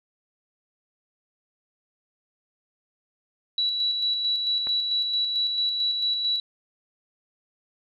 sine tone with tremolo, 3927 Hz, B7, 11 cents flat, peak -21 dBFS, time 3.58-6.4 s, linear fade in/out 2 ms, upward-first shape square, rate 4.5 Hz, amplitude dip 35%
click, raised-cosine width 0.5 ms, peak -22 dBFS, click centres 4.671 s
effects none

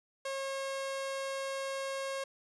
sawtooth tone, 542 Hz, C#5, 39 cents flat, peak -31 dBFS, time 0.25-2.24 s, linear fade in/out 5 ms, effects resampled to 24000 Hz

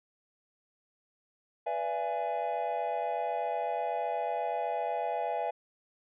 triangle chord, E dominant seventh, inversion second, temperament equal with one note detuned, 493.9 / 587.3 / 675.4 / 830.6 Hz, B4 / D5 / E5 / G#5, 0 / 0 / +42 / 0 cents, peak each -36 / -36 / -32 / -32 dBFS, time 1.66-5.51 s, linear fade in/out 10 ms, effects resampled to 8000 Hz

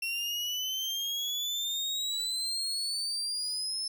35% pulse exponential sweep, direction up, 2716 to 5274 Hz, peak -29 dBFS, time 0.02-3.88 s, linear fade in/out 5 ms, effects none

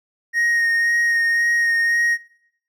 triangle tone with vibrato, 1864.7 Hz, A#6, in tune, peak -14 dBFS, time 0.33-2.18 s, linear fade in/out 50 ms, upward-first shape sine, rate 1.9 Hz, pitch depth 14 cents each way, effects noise-tail reverb RT60 0.7 s tail -23 dB re dry

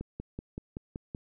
click train, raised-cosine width 3 ms, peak -24 dBFS, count 7, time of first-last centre 0.01-1.149 s, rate 5.27 Hz, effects none

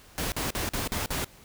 pink noise bursts, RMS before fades -30 dBFS, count 6, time 0.18-1.245 s, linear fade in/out 0 ms, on 140 ms, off 45 ms, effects pink hiss -53 dBFS RMS until 1.44 s

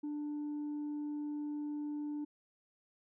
sine tone with tanh clipping, 295.6 Hz, D4, 11 cents sharp, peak -37 dBFS, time 0.03-2.25 s, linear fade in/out 10 ms, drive 1 dB, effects none

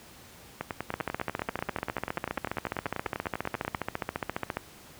two click trains, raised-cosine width 0.5 ms, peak -14 / -16 dBFS, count 54 / 33, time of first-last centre 0.94-4.57 / 0.61-3.747 s, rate 14.6 / 10.2 Hz, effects pink hiss -51 dBFS RMS until 4.99 s + high-pass 60 Hz 12 dB/octave

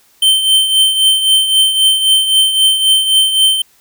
square tone with tremolo, 3105 Hz, G7, 17 cents flat, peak -6 dBFS, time 0.22-3.62 s, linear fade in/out 5 ms, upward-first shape triangle, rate 3.8 Hz, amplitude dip 65%, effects white hiss -51 dBFS RMS until 3.8 s

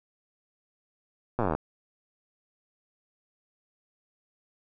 slowing click train, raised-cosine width 1 ms, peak -13 dBFS, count 16, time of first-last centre 1.39-1.55 s, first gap 8 ms, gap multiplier 1.04, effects none

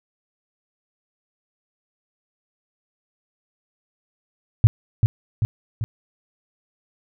sine tone with echo, 110 Hz, A2, in tune, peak -6 dBFS, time 4.64-4.67 s, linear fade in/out 0 ms, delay 390 ms, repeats 3, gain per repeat -5 dB, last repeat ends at 5.84 s, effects none

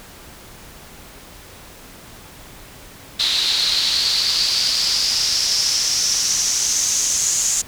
pink noise with band-pass filter sweep, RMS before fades -19 dBFS, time 3.19-7.62 s, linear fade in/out 10 ms, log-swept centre 3900 to 6900 Hz, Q 5.8, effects pink hiss -41 dBFS RMS until 7.67 s

